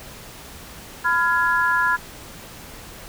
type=chord; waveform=sine; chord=F diminished; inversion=second; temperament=just; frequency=1005.8 / 1396.9 / 1676.3 Hz; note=Cb6 / F6 / Ab6; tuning=+31 / 0 / +16 cents; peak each=-21 dBFS; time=1.04-1.97 s; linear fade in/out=20 ms; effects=pink hiss -40 dBFS RMS until 3.08 s